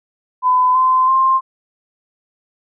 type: tone with pitch steps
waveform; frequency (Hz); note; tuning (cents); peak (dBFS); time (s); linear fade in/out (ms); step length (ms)
sine; 1008 / 1031 / 1054.5; B5 / C6 / C6; +35 / -26 / +13; -10; 0.42-1.41; 50; 330
effects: none